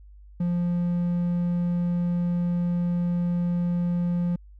triangle tone, 174.61 Hz, F3, in tune, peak -20 dBFS, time 0.4-4.36 s, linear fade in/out 5 ms, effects added 50 Hz sine -45 dBFS peak until 4.59 s

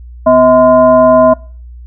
sine tone with frequency modulation, 640 Hz, D#5, 49 cents sharp, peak -3 dBFS, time 0.26-1.34 s, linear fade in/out 10 ms, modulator 389 Hz, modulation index 0.77, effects noise-tail reverb RT60 0.4 s tail -21 dB re dry + added 60 Hz sine -28 dBFS peak until 1.86 s

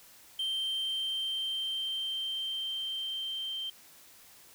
sine tone with level ramp, 3136 Hz, G7, in tune, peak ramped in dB -27 to -33 dBFS, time 0.39-3.7 s, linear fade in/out 5 ms, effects tanh soft clip ceiling -29 dBFS + white hiss -56 dBFS RMS until 4.54 s

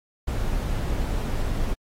brown noise, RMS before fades -25 dBFS, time 0.27-1.74 s, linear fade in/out 10 ms, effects AAC 48 kbps

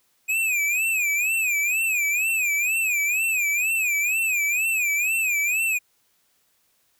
square tone with vibrato, 2489 Hz, D#7, in tune, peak -21 dBFS, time 0.28-5.79 s, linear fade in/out 20 ms, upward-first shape sine, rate 2.1 Hz, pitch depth 140 cents each way, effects white hiss -66 dBFS RMS until 6.99 s

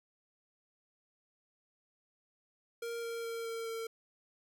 square tone with pitch steps, 466.2 / 463 / 459.8 / 456.6 / 453.5 Hz, A#4 / A#4 / A#4 / A#4 / A#4, 0 / -12 / -24 / -36 / -48 cents, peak -38 dBFS, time 2.82-3.87 s, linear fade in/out 5 ms, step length 210 ms, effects none

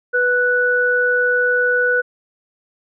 sine tone pair together, 492.6 / 1480 Hz, B4 / F#6, -5 / 0 cents, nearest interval octave + perfect fifth, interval 1905 cents, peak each -18 / -15 dBFS, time 0.13-2.02 s, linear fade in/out 20 ms, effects none

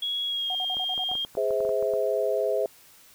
sine tone with pitch glide, 3332 to 3218 Hz, G#7 to G7, +5 to +45 cents, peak -26 dBFS, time 0.02-1.25 s, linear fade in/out 5 ms, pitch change -60 cents, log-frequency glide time 0.26-0.55 s
sine tone bursts, 740 Hz, F#5, in tune, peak -32 dBFS, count 7, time 0.5-1.138 s, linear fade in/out 2 ms, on 50 ms, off 48 ms
clicks, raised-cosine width 1 ms, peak -27 dBFS, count 12, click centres 0.769 / 0.978 / 1.115 / 1.153 / 1.249 / 1.352 / 1.507 / 1.605 / 1.651 / 1.692 / 1.826 / 1.937 s
sine chord, Ab augmented, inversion none, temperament just, 415.3 / 519.1 / 648.9 Hz, Ab4 / C5 / E5, 0 / -14 / -27 cents, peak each -27 dBFS, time 1.37-2.66 s, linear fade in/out 2 ms
effects white hiss -54 dBFS RMS until 3.14 s

